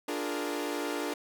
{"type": "chord", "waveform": "sawtooth", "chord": "Bb dominant seventh", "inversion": "first", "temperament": "equal", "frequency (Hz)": [293.7, 349.2, 415.3, 466.2], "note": ["D4", "F4", "Ab4", "Bb4"], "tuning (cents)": [0, 0, 0, 0], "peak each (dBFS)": [-31, -34, -35, -34], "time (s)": [0.08, 1.14], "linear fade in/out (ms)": 5, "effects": []}